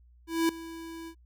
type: tone with ADSR envelope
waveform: square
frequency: 329.6 Hz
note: E4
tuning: in tune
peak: -22 dBFS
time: 0.27-1.15 s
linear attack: 220 ms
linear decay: 3 ms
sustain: -18 dB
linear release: 74 ms
effects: added 60 Hz sine -55 dBFS peak until 1.25 s